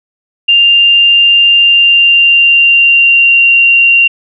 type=tone with pitch glide; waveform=sine; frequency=2794 to 2764 Hz; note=F7 to F7; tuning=0 to -19 cents; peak=-3 dBFS; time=0.48-4.08 s; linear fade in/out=10 ms; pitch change=-19 cents; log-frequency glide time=1.54-3.44 s; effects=none